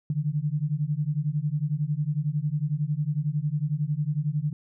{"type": "beating tone pair", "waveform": "sine", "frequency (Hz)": [143.8, 154.8], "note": ["D3", "D#3"], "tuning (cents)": [-36, -9], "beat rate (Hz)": 11, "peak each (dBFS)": -27, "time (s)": [0.1, 4.53], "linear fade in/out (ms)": 2, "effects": []}